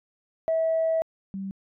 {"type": "tone pair in turn", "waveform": "sine", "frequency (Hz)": [649, 194.01], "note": ["E5", "G3"], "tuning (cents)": [-27, -18], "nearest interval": "octave + major sixth", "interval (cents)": 2091, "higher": "first", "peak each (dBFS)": [-20, -30], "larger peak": "first", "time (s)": [[0.48, 1.02], [1.34, 1.51]], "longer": "first", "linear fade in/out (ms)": 0, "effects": ["tanh soft clip ceiling -17 dBFS"]}